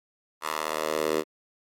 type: tone with high-pass filter sweep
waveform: 10% pulse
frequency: 77.78 Hz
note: D#2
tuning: in tune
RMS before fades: -28 dBFS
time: 0.41-1.24 s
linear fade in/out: 50 ms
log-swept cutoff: 980 to 390 Hz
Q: 2
effects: MP3 64 kbps